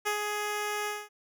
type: tone with ADSR envelope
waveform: 10% pulse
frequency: 417.6 Hz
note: G#4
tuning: 10 cents sharp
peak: -18 dBFS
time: 0.05-1.09 s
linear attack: 21 ms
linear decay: 100 ms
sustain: -4 dB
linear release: 220 ms
effects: none